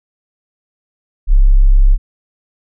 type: tone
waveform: sine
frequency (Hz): 33.65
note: C1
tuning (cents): +49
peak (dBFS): -4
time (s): 1.27-1.98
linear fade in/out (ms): 50
effects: none